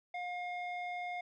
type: tone with low-pass filter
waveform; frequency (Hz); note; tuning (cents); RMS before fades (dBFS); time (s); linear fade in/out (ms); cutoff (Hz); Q
square; 713; F5; +36; -40; 0.14-1.21; 5; 2400; 1.9
effects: none